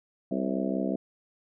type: harmonic tone with a mistuned harmonic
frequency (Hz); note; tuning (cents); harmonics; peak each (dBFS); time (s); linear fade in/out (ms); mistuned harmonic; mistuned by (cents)
65.41; C2; 0; 3 / 4 / 5 / 6 / 7 / 8 / 9 / 10; -31 / -31 / -34 / -38 / -39 / -38 / -41 / -36; 0.31-0.96; 5; 9; -63
effects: none